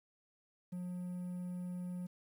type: tone with quantisation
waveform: triangle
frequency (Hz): 179.2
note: F3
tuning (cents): +45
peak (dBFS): -37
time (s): 0.72-2.07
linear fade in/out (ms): 10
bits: 11
effects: none